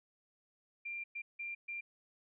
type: tone bursts at uneven times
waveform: sine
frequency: 2380 Hz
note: D7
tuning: 22 cents sharp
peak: -39 dBFS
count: 4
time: 0.85-1.04 / 1.15-1.22 / 1.39-1.55 / 1.68-1.81 s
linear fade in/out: 10 ms
effects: none